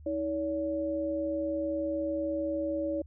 sine tone pair together, 318.8 / 568 Hz, D#4 / C#5, +42 / +42 cents, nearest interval minor seventh, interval 1000 cents, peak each -32 / -31 dBFS, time 0.06-3.02 s, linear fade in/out 5 ms, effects added 75 Hz sine -47 dBFS peak until 3.06 s

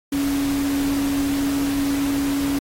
sine tone in noise, 280 Hz, C#4, 18 cents sharp, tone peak -19 dBFS, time 0.12-2.59 s, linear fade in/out 5 ms, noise pink, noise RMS -31 dBFS, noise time 0.12-2.59 s, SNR +9 dB, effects AAC 48 kbps

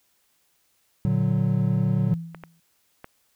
triangle chord, Bb augmented, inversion none, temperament equal, 116.54 / 146.83 / 185 Hz, Bb2 / D3 / F#3, 0 / 0 / 0 cents, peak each -22 dBFS, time 1.05-2.14 s, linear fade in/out 0 ms
sine tone with exponential decay, 166.4 Hz, E3, 17 cents sharp, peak -22 dBFS, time 2.09-2.6 s, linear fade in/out 2 ms, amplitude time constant 110 ms
clicks, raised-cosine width 0.5 ms, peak -23 dBFS, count 3, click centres 2.347 / 2.437 / 3.044 s
effects white hiss -67 dBFS RMS until 3.35 s

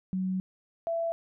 sine tone pair in turn, 187 / 667.7 Hz, F#3 / E5, +19 / +22 cents, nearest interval octave + minor seventh, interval 2203 cents, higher second, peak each -27 dBFS, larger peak neither, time 0.13-0.4 / 0.87-1.12 s, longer first, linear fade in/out 0 ms, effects none

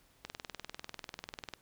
click train, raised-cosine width 0.2 ms, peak -23 dBFS, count 27, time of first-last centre 0.25-1.537 s, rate 20.2 Hz, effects pink hiss -67 dBFS RMS until 1.61 s

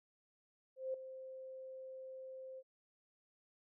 sine tone with ADSR envelope, 523.3 Hz, C5, in tune, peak -35 dBFS, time 0.76-2.63 s, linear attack 180 ms, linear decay 4 ms, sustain -12 dB, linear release 46 ms, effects none

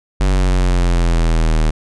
square linear sweep, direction down, 47.73 to 38.63 Hz, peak -12 dBFS, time 0.2-1.71 s, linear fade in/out 10 ms, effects resampled to 22050 Hz

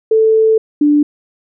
sine tone pair in turn, 441.2 / 294.5 Hz, A4 / D4, +5 / +5 cents, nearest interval perfect fifth, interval 700 cents, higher first, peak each -7 dBFS, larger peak neither, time 0.11-0.58 / 0.81-1.03 s, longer first, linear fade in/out 5 ms, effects none

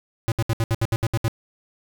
square tone bursts, 113.5 Hz, A#2, 46 cents flat, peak -19 dBFS, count 10, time 0.28-1.281 s, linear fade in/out 0 ms, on 38 ms, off 69 ms, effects none

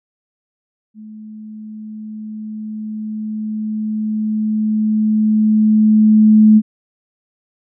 sine tone with level ramp, 215.4 Hz, A3, 37 cents flat, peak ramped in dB -32 to -4 dBFS, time 0.94-6.62 s, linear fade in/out 50 ms, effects none

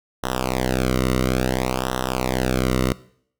sawtooth tone with flanger, 63.8 Hz, C2, 43 cents flat, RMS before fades -22 dBFS, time 0.23-2.93 s, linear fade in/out 10 ms, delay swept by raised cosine 0.43 to 1.22 ms, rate 0.58 Hz, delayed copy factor -1, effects noise-tail reverb RT60 0.6 s tail -19 dB re dry

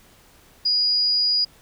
sine tone, 4896 Hz, D#8, 29 cents flat, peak -17 dBFS, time 0.65-1.45 s, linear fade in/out 10 ms, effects pink hiss -53 dBFS RMS until 1.61 s

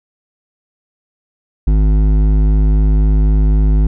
sine tone with hard clipping, 51.91 Hz, G#1, in tune, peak -10 dBFS, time 1.67-3.87 s, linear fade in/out 5 ms, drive 11 dB, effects none

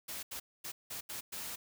white noise bursts at uneven times, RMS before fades -42 dBFS, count 6, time 0.08-0.23 / 0.31-0.4 / 0.64-0.72 / 0.9-1.01 / 1.09-1.21 / 1.32-1.56 s, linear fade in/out 10 ms, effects none

